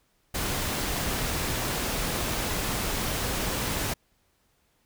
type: noise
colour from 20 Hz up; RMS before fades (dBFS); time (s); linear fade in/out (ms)
pink; -29; 0.34-3.94; 10
effects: pink hiss -69 dBFS RMS until 4.85 s